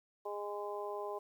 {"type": "harmonic tone", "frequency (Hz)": 205.5, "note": "G#3", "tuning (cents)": -18, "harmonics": [2, 3, 4, 5], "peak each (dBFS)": [-41, -44, -45, -45], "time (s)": [0.25, 1.19], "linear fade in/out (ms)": 10, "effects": ["11-bit"]}